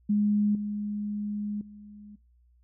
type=tone with level steps; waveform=sine; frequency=207.6 Hz; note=G#3; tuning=in tune; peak=-21 / -29 / -44 dBFS; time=0.09-2.16 s; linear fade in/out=10 ms; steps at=0.55 / 1.61 s; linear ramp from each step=2 ms; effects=noise-tail reverb RT60 0.3 s tail -24 dB re dry + added 60 Hz sine -59 dBFS peak until 2.63 s